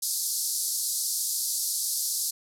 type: band-pass noise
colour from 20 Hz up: white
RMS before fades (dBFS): -29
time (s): 0.02-2.31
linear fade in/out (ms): 10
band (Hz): 4300 to 13000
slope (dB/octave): 48
effects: none